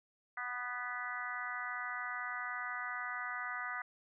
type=harmonic tone with a mistuned harmonic; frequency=246.1 Hz; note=B3; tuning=6 cents flat; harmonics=3 / 4 / 5 / 6 / 7 / 8; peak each=-48 / -49 / -43 / -43 / -47 / -43 dBFS; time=0.37-3.82 s; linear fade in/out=5 ms; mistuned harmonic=6; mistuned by=+19 cents; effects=none